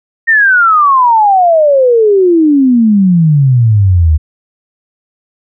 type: exponential sweep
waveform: sine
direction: down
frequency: 1864.7 to 74.4 Hz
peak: -4 dBFS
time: 0.27-4.18 s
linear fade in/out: 20 ms
effects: none